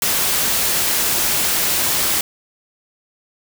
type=noise; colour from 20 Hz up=white; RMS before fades=-18 dBFS; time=0.02-2.21 s; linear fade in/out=2 ms; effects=none